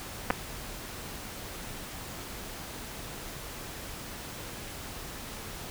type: clicks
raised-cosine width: 0.5 ms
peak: -10 dBFS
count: 2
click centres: 0.303 / 0.307 s
effects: pink hiss -41 dBFS RMS until 5.7 s